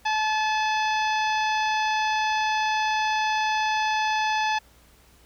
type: harmonic tone with a mistuned harmonic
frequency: 864 Hz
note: A5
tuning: 32 cents flat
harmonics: 1 / 2 / 3 / 4 / 5 / 6 / 7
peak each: -23 / -29 / -31 / -35 / -40 / -39 / -42 dBFS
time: 0.05-4.59 s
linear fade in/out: 10 ms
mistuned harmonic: 6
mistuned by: -70 cents
effects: added 60 Hz sine -57 dBFS peak until 5.25 s + pink hiss -57 dBFS RMS until 5.25 s